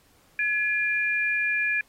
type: tone pair together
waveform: sine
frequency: 1696.3 / 2399 Hz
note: G#6 / D7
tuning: +36 / +36 cents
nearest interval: tritone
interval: 600 cents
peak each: -25 dBFS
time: 0.39-1.81 s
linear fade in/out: 2 ms
effects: pink hiss -61 dBFS RMS until 1.88 s + AAC 48 kbps